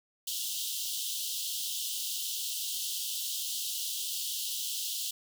pink high-pass noise, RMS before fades -35 dBFS, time 0.27-5.11 s, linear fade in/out 5 ms, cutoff 2900 Hz, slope 96 dB/octave, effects none

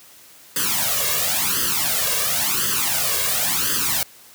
white noise with flanger, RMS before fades -21 dBFS, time 0.56-4.03 s, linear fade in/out 2 ms, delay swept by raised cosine 0.63 to 1.83 ms, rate 0.95 Hz, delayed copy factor +0.95, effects white hiss -47 dBFS RMS until 4.34 s + high-pass 80 Hz 12 dB/octave

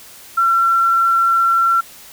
sine tone with frequency modulation, 1357 Hz, E6, 50 cents sharp, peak -11 dBFS, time 0.37-1.81 s, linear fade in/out 10 ms, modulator 23.2 Hz, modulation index 0.28, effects white hiss -40 dBFS RMS until 2.12 s

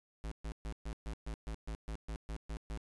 square tone bursts, 54.5 Hz, A1, 16 cents flat, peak -39 dBFS, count 13, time 0.24-2.775 s, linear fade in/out 0 ms, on 75 ms, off 130 ms, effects resampled to 24000 Hz

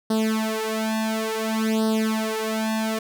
sawtooth tone with flanger, 220 Hz, A3, in tune, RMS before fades -24 dBFS, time 0.1-2.99 s, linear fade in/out 5 ms, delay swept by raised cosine 0.21 to 3.41 ms, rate 0.57 Hz, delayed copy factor +0.95, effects none

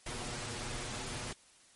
pink noise with comb filter, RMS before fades -40 dBFS, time 0.06-1.33 s, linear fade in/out 5 ms, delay 8.3 ms, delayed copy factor +0.7, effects white hiss -62 dBFS RMS until 1.75 s + MP3 48 kbps

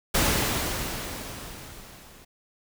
pink noise with level ramp, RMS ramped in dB -21 to -51 dBFS, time 0.14-2.25 s, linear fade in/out 10 ms, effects none

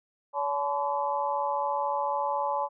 sine tone cluster, 568 / 861 / 1015 / 1139 Hz, C#5 / A5 / B5 / C#6, +42 / -38 / +47 / +47 cents, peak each -32 / -29 / -31 / -38 dBFS, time 0.33-2.69 s, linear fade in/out 50 ms, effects none

